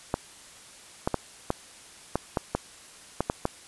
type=clicks; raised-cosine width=1 ms; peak=-10 dBFS; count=10; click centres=0.141 / 1.075 / 1.143 / 1.504 / 2.156 / 2.372 / 2.55 / 3.206 / 3.299 / 3.454 s; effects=white hiss -49 dBFS RMS until 3.67 s + resampled to 24000 Hz